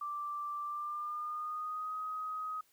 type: tone with pitch glide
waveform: sine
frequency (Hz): 1174.7 to 1259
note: D6 to D#6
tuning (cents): 0 to +20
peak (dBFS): -36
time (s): 0.01-2.61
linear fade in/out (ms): 5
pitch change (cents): +120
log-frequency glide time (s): 0.63-1.95
effects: white hiss -70 dBFS RMS until 2.72 s